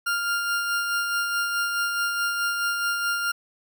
40% pulse tone with tremolo, 1400 Hz, F6, 4 cents sharp, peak -21 dBFS, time 0.06-3.32 s, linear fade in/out 10 ms, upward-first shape sine, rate 4.7 Hz, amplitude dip 35%, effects none

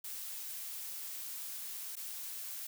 blue noise with dropouts, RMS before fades -43 dBFS, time 0.04-2.67 s, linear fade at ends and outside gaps 5 ms, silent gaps 1.956-1.966 s, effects none

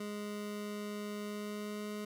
25% pulse tone with pitch glide, 207.7 to 209.4 Hz, G#3 to G#3, 0 to +15 cents, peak -35 dBFS, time 0-2.05 s, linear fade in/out 5 ms, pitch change +15 cents, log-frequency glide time 1.23-1.88 s, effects none

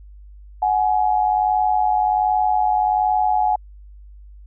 sine tone pair together, 740 / 841.3 Hz, F#5 / G#5, 0 / +22 cents, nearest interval major second, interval 222 cents, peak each -18 dBFS, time 0.62-3.56 s, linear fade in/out 5 ms, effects added 50 Hz sine -39 dBFS peak until 4.46 s

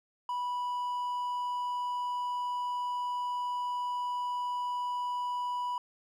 triangle tone, 983 Hz, B5, 8 cents flat, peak -29 dBFS, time 0.29-5.78 s, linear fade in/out 2 ms, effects none

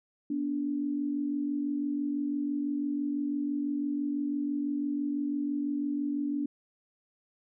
sine tone pair together, 243.4 / 289.4 Hz, B3 / D4, -25 / -25 cents, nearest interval minor third, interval 300 cents, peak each -35 / -29 dBFS, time 0.3-6.46 s, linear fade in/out 5 ms, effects none

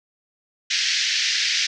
white band-pass noise, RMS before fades -22 dBFS, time 0.7-1.67 s, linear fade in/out 10 ms, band 1700 to 5900 Hz, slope 48 dB/octave, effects none

